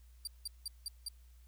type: tone bursts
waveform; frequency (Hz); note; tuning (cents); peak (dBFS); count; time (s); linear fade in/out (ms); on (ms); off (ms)
25% pulse; 4699; D8; 0; -33; 5; 0.25-1.085; 2; 23; 180
effects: added 60 Hz sine -56 dBFS peak until 1.47 s + white hiss -72 dBFS RMS until 1.47 s